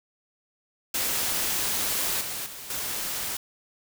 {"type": "noise with level steps", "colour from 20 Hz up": "white", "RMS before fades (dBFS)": [-27, -33, -40, -31], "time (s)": [0.94, 3.37], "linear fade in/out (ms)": 5, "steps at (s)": [2.21, 2.46, 2.7], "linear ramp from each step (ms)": 2, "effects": []}